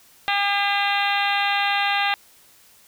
harmonic tone with a mistuned harmonic, 402.9 Hz, G4, 48 cents sharp, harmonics 2 / 3 / 4 / 5 / 6 / 7 / 8 / 9 / 10, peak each -23 / -29 / -27 / -27 / -30 / -28 / -31 / -30 / -34 dBFS, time 0.28-2.14 s, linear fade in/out 0 ms, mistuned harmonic 7, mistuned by -41 cents, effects white hiss -53 dBFS RMS until 2.87 s

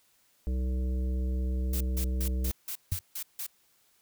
harmonic tone, 63.7 Hz, C2, 46 cents flat, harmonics 1 / 3 / 5 / 7 / 9, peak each -27 / -39 / -44 / -46 / -52 dBFS, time 0.47-2.51 s, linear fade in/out 0 ms
blue noise bursts, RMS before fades -36 dBFS, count 8, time 1.73-3.466 s, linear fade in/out 5 ms, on 77 ms, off 160 ms
sine tone with exponential decay, 91.3 Hz, F#2, 23 cents flat, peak -22 dBFS, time 2.92-3.01 s, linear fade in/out 0 ms, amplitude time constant 19 ms
effects white hiss -67 dBFS RMS until 4.01 s

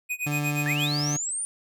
square tone with tremolo, 2489 Hz, D#7, in tune, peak -26 dBFS, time 0.09-0.92 s, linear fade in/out 20 ms, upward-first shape sine, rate 8.4 Hz, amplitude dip 95%
30% pulse tone, 146.83 Hz, D3, in tune, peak -23 dBFS, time 0.26-1.17 s, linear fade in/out 10 ms
sine linear sweep, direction up, 1661.2 to 9400 Hz, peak -27 dBFS, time 0.66-1.45 s, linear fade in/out 0 ms
effects none

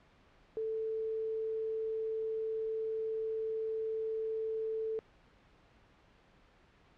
sine tone, 442 Hz, A4, 8 cents sharp, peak -33 dBFS, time 0.57-4.99 s, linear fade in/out 0 ms, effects pink hiss -64 dBFS RMS until 6.97 s + low-pass 3000 Hz 12 dB/octave

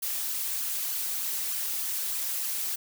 blue noise with flanger, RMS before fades -31 dBFS, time 0.02-2.76 s, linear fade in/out 10 ms, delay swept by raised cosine 0.65 to 5.05 ms, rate 3.3 Hz, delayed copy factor +0.65, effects none

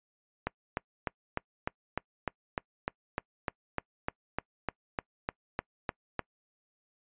click train, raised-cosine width 0.5 ms, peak -15 dBFS, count 20, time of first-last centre 0.47-6.193 s, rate 3.32 Hz, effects noise-tail reverb RT60 0.1 s tail -25 dB re dry + resampled to 8000 Hz

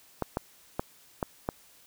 clicks, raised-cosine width 1 ms, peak -14 dBFS, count 5, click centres 0.223 / 0.371 / 0.795 / 1.228 / 1.489 s, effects white hiss -58 dBFS RMS until 1.86 s

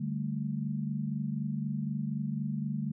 sine chord, D suspended fourth, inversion none, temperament equal, 146.83 / 196 / 220 Hz, D3 / G3 / A3, 0 / 0 / 0 cents, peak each -34 / -36 / -35 dBFS, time 0-2.92 s, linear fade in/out 10 ms, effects none

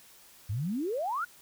sine exponential sweep, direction up, 92.5 to 1500 Hz, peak -29 dBFS, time 0.49-1.25 s, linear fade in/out 10 ms, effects white hiss -56 dBFS RMS until 1.41 s

